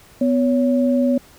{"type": "tone pair together", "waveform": "sine", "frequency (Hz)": [249.9, 561], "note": ["B3", "C#5"], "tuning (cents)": [21, 21], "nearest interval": "octave + major second", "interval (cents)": 1400, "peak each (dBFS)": [-15, -20], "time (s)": [0.21, 1.18], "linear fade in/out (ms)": 5, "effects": ["pink hiss -48 dBFS RMS until 1.38 s"]}